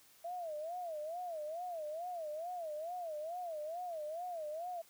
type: tone with vibrato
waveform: sine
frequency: 659.3 Hz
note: E5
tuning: in tune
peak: -39 dBFS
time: 0.24-4.82 s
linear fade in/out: 10 ms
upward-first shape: sine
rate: 2.3 Hz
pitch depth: 170 cents each way
effects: white hiss -64 dBFS RMS until 4.89 s + high-pass 60 Hz 12 dB/octave